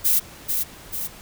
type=noise with echo; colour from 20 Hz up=violet; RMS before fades=-18 dBFS; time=0.04-0.2 s; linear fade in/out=20 ms; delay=440 ms; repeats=2; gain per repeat=-5 dB; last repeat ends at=1.08 s; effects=pink hiss -43 dBFS RMS until 1.21 s